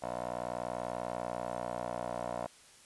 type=tone with band-pass filter; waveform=15% pulse; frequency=60.3 Hz; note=B1; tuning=41 cents flat; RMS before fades=-38 dBFS; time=0.02-2.47 s; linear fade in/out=10 ms; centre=740 Hz; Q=3.6; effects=white hiss -58 dBFS RMS until 2.85 s + resampled to 24000 Hz